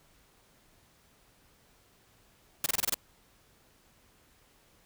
white noise bursts, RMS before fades -28 dBFS, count 7, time 2.64-2.943 s, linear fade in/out 2 ms, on 21 ms, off 26 ms, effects pink hiss -64 dBFS RMS until 4.85 s

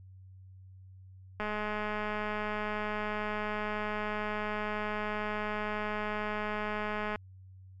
click train, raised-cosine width 0.5 ms, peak -20 dBFS, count 1216, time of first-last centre 1.4-7.158 s, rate 211 Hz, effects added 94 Hz sine -49 dBFS peak until 7.8 s + MP3 96 kbps

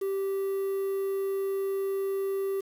triangle tone with quantisation, 390 Hz, G4, 9 cents flat, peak -25 dBFS, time 0.01-2.61 s, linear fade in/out 10 ms, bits 8, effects none

